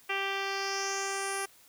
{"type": "tone with low-pass filter sweep", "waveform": "10% pulse", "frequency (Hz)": 392, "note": "G4", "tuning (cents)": 0, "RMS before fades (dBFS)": -33, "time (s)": [0.09, 1.46], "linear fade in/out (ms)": 10, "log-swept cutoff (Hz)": [2800, 11000], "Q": 3.5, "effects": ["white hiss -59 dBFS RMS until 1.68 s"]}